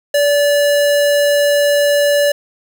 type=tone; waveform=square; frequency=578 Hz; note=D5; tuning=28 cents flat; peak=-11 dBFS; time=0.14-2.32 s; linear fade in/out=5 ms; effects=7-bit